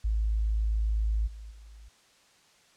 sine tone with level steps, 53.9 Hz, A1, 35 cents flat, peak -24 / -40 / -46 dBFS, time 0.04-1.89 s, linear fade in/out 10 ms, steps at 1.26 / 1.5 s, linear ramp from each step 20 ms, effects white hiss -61 dBFS RMS until 2.76 s + low-pass 7000 Hz 12 dB/octave

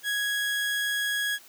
30% pulse tone, 1661.2 Hz, G#6, in tune, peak -23 dBFS, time 0.03-1.39 s, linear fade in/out 50 ms, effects white hiss -52 dBFS RMS until 1.48 s + high-pass 200 Hz 12 dB/octave

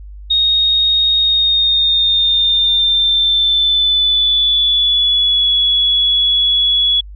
sine tone with pitch glide, 3729 to 3380 Hz, A#7 to G#7, 0 to +30 cents, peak -10 dBFS, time 0.3-7.01 s, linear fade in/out 10 ms, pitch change -170 cents, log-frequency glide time 1.18-5.5 s, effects added 50 Hz sine -30 dBFS peak until 7.15 s

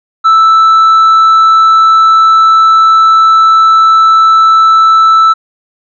sine tone with tanh clipping, 1318.5 Hz, E6, in tune, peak -3 dBFS, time 0.24-5.34 s, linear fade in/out 20 ms, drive 3 dB, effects none

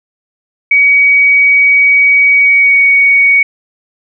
sine tone with pitch glide, 2260 to 2239 Hz, C#7 to C#7, +33 to +17 cents, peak -4 dBFS, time 0.71-3.43 s, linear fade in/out 5 ms, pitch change -16 cents, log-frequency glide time 2.33-2.81 s, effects none

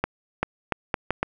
accelerating click train, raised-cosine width 0.5 ms, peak -7 dBFS, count 6, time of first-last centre 0.04-1.23 s, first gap 390 ms, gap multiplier 0.75, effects none

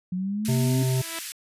sine exponential sweep, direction up, 178.6 to 269.7 Hz, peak -25 dBFS, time 0.12-0.83 s, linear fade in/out 5 ms
white band-pass noise, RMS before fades -36 dBFS, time 0.45-1.32 s, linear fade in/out 0 ms, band 1600 to 13000 Hz, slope 24 dB/octave
harmonic tone, 129.7 Hz, C3, 15 cents flat, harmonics 1 / 3 / 5 / 7, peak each -21 / -32 / -37 / -42 dBFS, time 0.48-1.02 s, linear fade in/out 10 ms
5% pulse tone with exponential growth, 329.6 Hz, E4, in tune, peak -19 dBFS, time 0.68-1.19 s, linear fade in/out 1 ms, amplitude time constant 110 ms
effects resampled to 32000 Hz

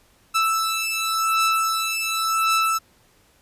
sawtooth beating tone pair, 1318.5 / 1319.41 Hz, E6 / E6, 0 / +1 cents, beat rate 0.91 Hz, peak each -19 dBFS, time 0.34-2.79 s, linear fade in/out 20 ms, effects pink hiss -58 dBFS RMS until 3.41 s + resampled to 32000 Hz

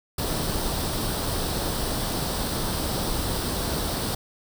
pink noise with comb filter, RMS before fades -27 dBFS, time 0.18-4.15 s, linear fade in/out 5 ms, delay 0.22 ms, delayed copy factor +0.55, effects none

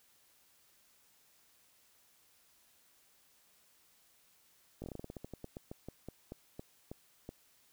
slowing click train, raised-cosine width 2 ms, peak -30 dBFS, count 21, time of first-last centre 4.82-7.291 s, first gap 19 ms, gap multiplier 1.17, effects white hiss -68 dBFS RMS until 7.72 s

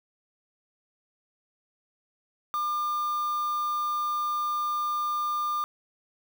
triangle tone with quantisation, 1200 Hz, D6, 37 cents sharp, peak -24 dBFS, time 2.54-5.64 s, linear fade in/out 0 ms, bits 7, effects none

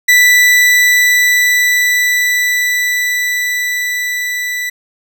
40% pulse tone with level ramp, 1975.5 Hz, B6, in tune, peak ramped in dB -4 to -16 dBFS, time 0.08-4.7 s, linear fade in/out 10 ms, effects none

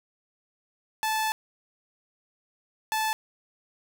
sawtooth tone bursts at uneven times, 873 Hz, A5, 14 cents flat, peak -21 dBFS, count 2, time 1.03-1.32 / 2.92-3.13 s, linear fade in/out 0 ms, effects none

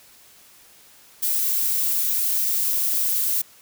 violet noise, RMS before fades -22 dBFS, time 1.22-3.42 s, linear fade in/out 10 ms, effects white hiss -51 dBFS RMS until 3.61 s

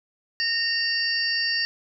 sine tone cluster, 1842 / 2758 / 4605 / 5080 / 5530 Hz, A#6 / F7 / D8 / D#8 / F8, -21 / -22 / -35 / +35 / -18 cents, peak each -26 / -33 / -25 / -34 / -33 dBFS, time 0.4-1.65 s, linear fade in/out 0 ms, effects none

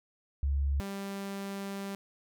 sine / sawtooth tone pair in turn, 69.8 / 197.42 Hz, C#2 / G3, +13 / +13 cents, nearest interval octave + tritone, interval 1800 cents, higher second, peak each -26 / -32 dBFS, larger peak first, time 0.43-0.8 / 0.8-1.95 s, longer second, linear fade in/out 0 ms, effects none

